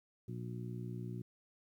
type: harmonic tone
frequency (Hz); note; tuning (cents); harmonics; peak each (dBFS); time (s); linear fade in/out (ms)
60.1; B1; -46; 2 / 3 / 4 / 5 / 6; -42 / -46 / -51 / -53 / -51; 0.28-1.22; 5
effects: 12-bit